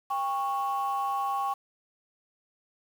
sine tone pair together, 799 / 1105.5 Hz, G5 / C#6, +33 / -5 cents, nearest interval tritone, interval 562 cents, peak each -28 dBFS, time 0.1-1.54 s, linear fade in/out 10 ms, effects tanh soft clip ceiling -22 dBFS + 8-bit

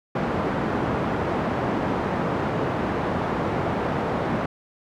pink band-pass noise, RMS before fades -25 dBFS, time 0.15-4.46 s, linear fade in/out 5 ms, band 130 to 1200 Hz, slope 12 dB/octave, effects none

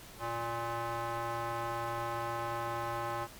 square tone with band-pass filter, 116.8 Hz, A#2, 4 cents sharp, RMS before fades -36 dBFS, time 0.19-3.28 s, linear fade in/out 50 ms, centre 1000 Hz, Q 1.9, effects pink hiss -51 dBFS RMS until 3.39 s + MP3 96 kbps

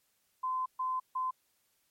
sine tone bursts at uneven times, 1028 Hz, C6, 31 cents flat, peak -30 dBFS, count 3, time 0.43-0.66 / 0.79-1 / 1.15-1.31 s, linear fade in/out 10 ms, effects white hiss -74 dBFS RMS until 1.9 s + MP3 64 kbps

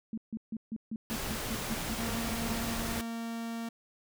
sine tone bursts, 222.1 Hz, A3, 16 cents sharp, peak -33 dBFS, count 13, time 0.13-2.528 s, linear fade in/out 2 ms, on 46 ms, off 150 ms
pink noise, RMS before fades -36 dBFS, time 1.1-3.01 s, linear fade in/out 0 ms
45% pulse tone, 230 Hz, A#3, 23 cents flat, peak -35 dBFS, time 1.98-3.69 s, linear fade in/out 5 ms
effects none

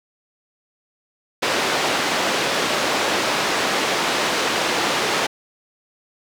pink band-pass noise, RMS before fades -21 dBFS, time 1.42-5.27 s, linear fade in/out 10 ms, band 350 to 5200 Hz, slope 12 dB/octave, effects none

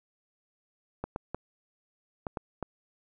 clicks, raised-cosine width 1 ms, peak -19 dBFS, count 6, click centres 1.04 / 1.161 / 1.346 / 2.268 / 2.372 / 2.627 s, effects none

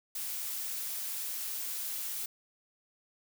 blue noise, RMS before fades -37 dBFS, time 0.15-2.26 s, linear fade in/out 5 ms, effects none

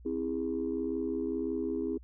sine chord, C augmented, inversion none, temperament just, 261.6 / 327 / 408.8 Hz, C4 / E4 / G#4, 0 / -14 / -27 cents, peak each -34 dBFS, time 0.05-1.98 s, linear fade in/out 10 ms, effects tanh soft clip ceiling -22 dBFS + added 60 Hz sine -49 dBFS peak until 2.03 s

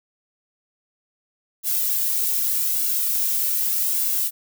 violet noise with flanger, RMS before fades -22 dBFS, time 1.63-4.31 s, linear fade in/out 50 ms, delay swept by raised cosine 1.6 to 2.46 ms, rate 0.83 Hz, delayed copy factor -0.65, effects none

